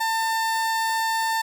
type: tone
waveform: 30% pulse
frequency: 897 Hz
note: A5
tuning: 33 cents sharp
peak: -19 dBFS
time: 0-1.42 s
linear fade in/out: 10 ms
effects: none